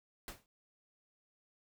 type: noise with exponential decay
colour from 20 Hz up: pink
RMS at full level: -42 dBFS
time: 0.28-0.46 s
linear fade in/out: 1 ms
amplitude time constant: 38 ms
effects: none